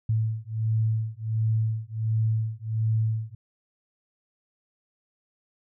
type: beating tone pair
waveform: sine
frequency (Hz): 110 / 111.4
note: A2 / A2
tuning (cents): 0 / +22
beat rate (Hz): 1.4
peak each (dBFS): -26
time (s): 0.09-3.35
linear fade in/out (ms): 5
effects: none